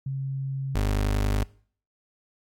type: tone pair in turn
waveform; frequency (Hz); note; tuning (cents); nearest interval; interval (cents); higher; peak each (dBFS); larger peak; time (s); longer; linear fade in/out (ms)
sine / 30% pulse; 135.3 / 50.68; C#3 / G#1; -42 / -42; octave + perfect fourth; 1700; first; -27 / -19; second; 0.06-0.75 / 0.75-1.44; neither; 5
effects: noise-tail reverb RT60 0.5 s tail -23 dB re dry + AAC 64 kbps